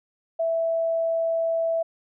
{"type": "tone", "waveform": "sine", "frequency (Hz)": 659.3, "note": "E5", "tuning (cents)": 0, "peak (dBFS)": -21, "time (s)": [0.39, 1.83], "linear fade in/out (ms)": 10, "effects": []}